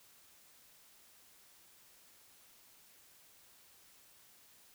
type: silence
effects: white hiss -63 dBFS RMS until 4.74 s